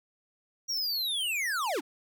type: linear sweep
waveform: square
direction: down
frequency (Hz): 5730 to 234.3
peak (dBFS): -29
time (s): 0.68-1.81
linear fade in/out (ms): 20
effects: none